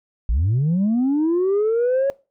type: linear sweep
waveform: sine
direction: up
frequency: 48.19 to 558 Hz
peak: -14 dBFS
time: 0.29-2.1 s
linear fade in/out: 0 ms
effects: noise-tail reverb RT60 0.3 s tail -22 dB re dry + tanh soft clip ceiling -14 dBFS